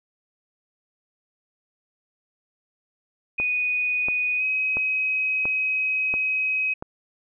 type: tone with pitch glide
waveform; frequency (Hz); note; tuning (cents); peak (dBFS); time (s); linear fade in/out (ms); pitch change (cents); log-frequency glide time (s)
sine; 2481 to 2535; D#7 to D#7; -6 to +32; -21; 3.38-6.74; 10; +38; 4.37-4.43
type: click train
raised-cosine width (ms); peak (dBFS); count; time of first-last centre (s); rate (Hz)
1; -18; 6; 3.4-6.825; 1.46
effects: none